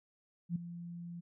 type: tone with ADSR envelope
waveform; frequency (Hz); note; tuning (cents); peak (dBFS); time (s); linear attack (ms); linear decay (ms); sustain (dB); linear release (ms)
sine; 172; F3; -26; -29; 0.49-1.21; 67; 6; -13; 17
effects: none